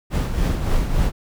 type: noise with tremolo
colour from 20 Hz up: brown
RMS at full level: -17 dBFS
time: 0.1-1.12 s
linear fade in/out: 50 ms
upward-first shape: triangle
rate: 3.5 Hz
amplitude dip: 60%
effects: none